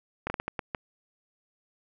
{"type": "slowing click train", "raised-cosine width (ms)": 0.5, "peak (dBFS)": -15, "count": 7, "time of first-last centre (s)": [0.27, 0.748], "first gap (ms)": 30, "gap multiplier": 1.39, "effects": []}